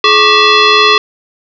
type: tone with frequency modulation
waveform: sine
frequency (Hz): 1106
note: C#6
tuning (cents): -4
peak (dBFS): -4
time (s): 0.04-0.98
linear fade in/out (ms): 2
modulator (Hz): 765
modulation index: 4
effects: none